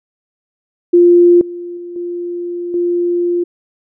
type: tone with level steps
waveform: sine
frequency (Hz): 349.2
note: F4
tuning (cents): 0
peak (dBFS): -4 / -23 / -25 / -19 / -12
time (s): 0.93-3.44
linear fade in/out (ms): 10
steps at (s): 1.41 / 1.77 / 1.96 / 2.74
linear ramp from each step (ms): 2
effects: none